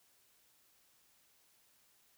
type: silence
effects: white hiss -70 dBFS RMS until 2.17 s